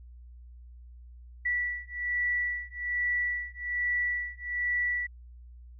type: beating tone pair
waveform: sine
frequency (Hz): 1955 / 1956.2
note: B6 / B6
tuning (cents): -18 / -17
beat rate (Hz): 1.2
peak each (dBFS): -31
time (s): 1.45-5.07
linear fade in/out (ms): 10
effects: added 60 Hz sine -46 dBFS peak until 5.79 s